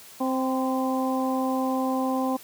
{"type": "harmonic tone with a mistuned harmonic", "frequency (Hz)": 261.6, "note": "C4", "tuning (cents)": 0, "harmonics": [1, 2, 3, 4], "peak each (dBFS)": [-25, -30, -30, -32], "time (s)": [0.2, 2.37], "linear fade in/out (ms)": 10, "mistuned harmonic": 4, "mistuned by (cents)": -23, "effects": ["white hiss -47 dBFS RMS until 2.43 s", "high-pass 80 Hz 12 dB/octave"]}